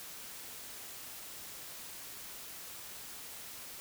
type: silence
effects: white hiss -47 dBFS RMS until 3.8 s